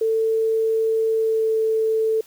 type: tone with pitch glide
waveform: sine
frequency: 445.4 to 442.1 Hz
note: A4 to A4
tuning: +21 to +8 cents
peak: -17 dBFS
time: 0.01-2.21 s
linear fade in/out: 5 ms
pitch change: -13 cents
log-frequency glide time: 1.11-1.57 s
effects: white hiss -51 dBFS RMS until 2.26 s